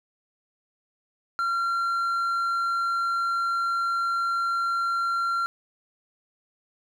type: tone with hard clipping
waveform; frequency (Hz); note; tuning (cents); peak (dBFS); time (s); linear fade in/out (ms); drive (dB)
sine; 1373; F6; -30; -24; 1.39-5.46; 0; 3
effects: none